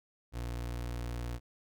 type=tone; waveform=30% pulse; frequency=59.6 Hz; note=A#1; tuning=39 cents sharp; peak=-33 dBFS; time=0.32-1.4 s; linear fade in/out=50 ms; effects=none